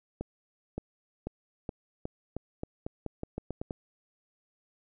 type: accelerating click train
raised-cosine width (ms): 2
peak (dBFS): -21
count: 14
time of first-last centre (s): 0.21-3.708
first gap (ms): 570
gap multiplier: 0.86
effects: none